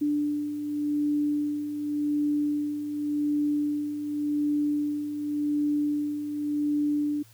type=beating tone pair; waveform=sine; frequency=293.7 / 294.58 Hz; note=D4 / D4; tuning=0 / +5 cents; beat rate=0.88 Hz; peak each=-33 / -25 dBFS; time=0.01-7.23 s; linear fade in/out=10 ms; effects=added 112 Hz sine -54 dBFS peak until 7.33 s + white hiss -58 dBFS RMS until 7.33 s